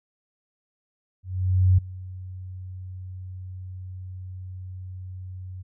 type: tone with ADSR envelope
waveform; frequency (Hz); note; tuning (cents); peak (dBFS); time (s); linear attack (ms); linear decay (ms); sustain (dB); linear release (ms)
sine; 92.5; F#2; 0; -13; 1.23-5.63; 550; 8; -21; 19
effects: none